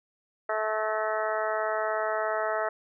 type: harmonic tone with a mistuned harmonic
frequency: 216.9 Hz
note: A3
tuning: 25 cents flat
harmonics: 2 / 3 / 4 / 5 / 6 / 7 / 8 / 9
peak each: -35 / -29 / -35 / -38 / -33 / -38 / -40 / -39 dBFS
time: 0.49-2.69 s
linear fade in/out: 5 ms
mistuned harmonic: 9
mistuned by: -43 cents
effects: none